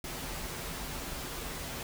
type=noise with comb filter; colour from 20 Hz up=pink; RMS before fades=-39 dBFS; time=0.04-1.83 s; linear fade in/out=2 ms; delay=9.7 ms; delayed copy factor=-0.55; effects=none